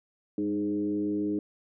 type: tone with frequency modulation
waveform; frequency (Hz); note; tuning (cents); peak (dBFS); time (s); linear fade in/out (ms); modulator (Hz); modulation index
sine; 308.1; D#4; -17; -26; 0.38-1.39; 2; 106; 0.82
effects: none